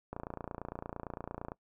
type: click train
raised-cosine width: 1 ms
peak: -25 dBFS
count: 41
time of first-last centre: 0.13-1.519 s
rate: 28.8 Hz
effects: noise-tail reverb RT60 0.1 s tail -21 dB re dry